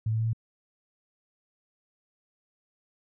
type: tone with pitch steps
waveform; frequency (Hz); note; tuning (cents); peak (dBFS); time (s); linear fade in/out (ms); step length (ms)
sine; 110 / 111.15 / 112.31 / 113.49; A2 / A2 / A2 / A#2; 0 / +18 / +36 / -46; -24; 0.06-0.332; 5; 68
effects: none